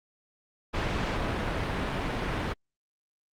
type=low-pass noise; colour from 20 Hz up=pink; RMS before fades=-30 dBFS; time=0.73-2.54 s; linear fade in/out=20 ms; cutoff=2700 Hz; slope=12 dB/octave; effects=Opus 48 kbps